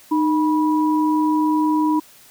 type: tone pair together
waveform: sine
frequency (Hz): 307.4 / 976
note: D#4 / B5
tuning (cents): -21 / -21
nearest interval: octave + minor sixth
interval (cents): 2000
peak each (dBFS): -16 / -21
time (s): 0.11-2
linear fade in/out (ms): 10
effects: white hiss -48 dBFS RMS until 2.3 s